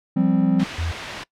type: chord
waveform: triangle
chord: F suspended second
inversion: none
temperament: equal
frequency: 174.61 / 196 / 261.6 Hz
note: F3 / G3 / C4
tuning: 0 / 0 / 0 cents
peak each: -18 dBFS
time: 0.16-0.64 s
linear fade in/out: 10 ms
type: noise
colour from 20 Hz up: white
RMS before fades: -26 dBFS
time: 0.59-1.24 s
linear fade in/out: 10 ms
type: tone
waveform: sine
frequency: 83.4 Hz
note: E2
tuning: 21 cents sharp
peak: -22 dBFS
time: 0.78-0.92 s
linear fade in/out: 10 ms
effects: noise-tail reverb RT60 0.1 s tail -22 dB re dry + low-pass 3000 Hz 12 dB/octave